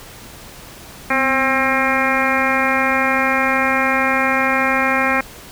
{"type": "harmonic tone with a mistuned harmonic", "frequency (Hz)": 266.9, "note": "C4", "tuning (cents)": 35, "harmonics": [1, 2, 3, 4, 5, 6, 7, 8, 9], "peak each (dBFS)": [-23, -23, -23, -23, -23, -23, -23, -23, -23], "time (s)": [1.1, 5.21], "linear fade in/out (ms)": 5, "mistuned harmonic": 1, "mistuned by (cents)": -62, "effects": ["pink hiss -38 dBFS RMS until 5.51 s"]}